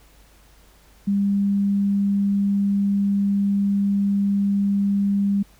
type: tone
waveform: sine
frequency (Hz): 200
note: G3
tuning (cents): +35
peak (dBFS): -17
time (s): 1.07-5.43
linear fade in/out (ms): 10
effects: added 50 Hz sine -52 dBFS peak until 5.59 s + pink hiss -55 dBFS RMS until 5.59 s